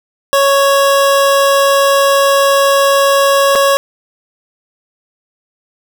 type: tone with dropouts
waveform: 25% pulse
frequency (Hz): 554.4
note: C#5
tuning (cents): 0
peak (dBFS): -4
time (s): 0.33-3.77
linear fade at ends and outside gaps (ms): 0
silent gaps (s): 3.552-3.557
effects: none